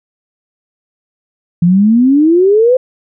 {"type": "exponential sweep", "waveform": "sine", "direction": "up", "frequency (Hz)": [167.2, 523.3], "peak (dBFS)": -5, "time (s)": [1.62, 2.77], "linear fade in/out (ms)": 5, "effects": []}